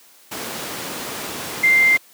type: tone in noise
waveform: sine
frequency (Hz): 2093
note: C7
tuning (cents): 0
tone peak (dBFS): -11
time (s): 1.63-1.97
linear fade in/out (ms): 10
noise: pink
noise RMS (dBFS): -28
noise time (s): 0.31-1.98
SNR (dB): +14
effects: white hiss -50 dBFS RMS until 2.13 s + high-pass 200 Hz 12 dB/octave